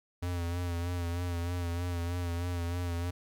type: tone with vibrato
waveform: square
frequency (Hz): 87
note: F2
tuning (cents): -6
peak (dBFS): -32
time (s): 0.22-3.11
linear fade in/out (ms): 10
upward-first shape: sine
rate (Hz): 3.2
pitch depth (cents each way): 39
effects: 12-bit